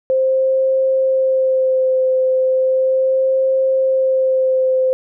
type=tone with vibrato; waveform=sine; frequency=523.3 Hz; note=C5; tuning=in tune; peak=-12 dBFS; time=0.1-4.93 s; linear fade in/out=0 ms; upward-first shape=sine; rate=0.36 Hz; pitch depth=16 cents each way; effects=none